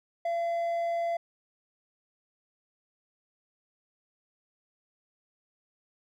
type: tone with hard clipping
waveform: sine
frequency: 680 Hz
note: F5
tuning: 46 cents flat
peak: -28 dBFS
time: 0.25-1.17 s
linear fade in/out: 5 ms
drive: 3 dB
effects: none